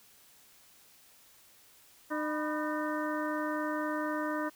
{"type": "harmonic tone with a mistuned harmonic", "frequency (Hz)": 304, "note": "D#4", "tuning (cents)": -40, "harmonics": [1, 2, 3, 4, 5, 6], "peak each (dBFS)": [-34, -37, -39, -40, -41, -42], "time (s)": [2.1, 4.5], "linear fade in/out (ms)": 20, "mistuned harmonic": 3, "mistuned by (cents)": 130, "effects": ["white hiss -60 dBFS RMS until 4.55 s"]}